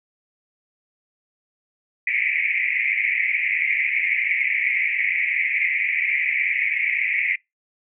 pink band-pass noise, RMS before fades -22 dBFS, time 2.07-7.36 s, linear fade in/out 5 ms, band 2000 to 2400 Hz, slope 96 dB/octave, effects noise-tail reverb RT60 0.2 s tail -26 dB re dry

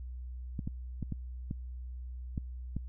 clicks, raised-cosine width 5 ms, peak -22 dBFS, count 7, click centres 0.592 / 0.675 / 1.027 / 1.123 / 1.511 / 2.378 / 2.766 s, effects added 62 Hz sine -39 dBFS peak until 2.88 s

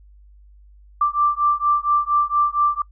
sine beating tone pair, 1174.7 / 1179 Hz, D6 / D6, 0 / +6 cents, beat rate 4.3 Hz, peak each -19 dBFS, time 1.01-2.82 s, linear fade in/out 5 ms, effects noise-tail reverb RT60 0.1 s tail -23 dB re dry + added 50 Hz sine -45 dBFS peak until 2.91 s

